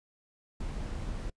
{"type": "noise", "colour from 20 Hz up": "brown", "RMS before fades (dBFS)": -36, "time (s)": [0.6, 1.3], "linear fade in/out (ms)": 5, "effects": ["noise-tail reverb RT60 0.1 s tail -24 dB re dry", "resampled to 22050 Hz"]}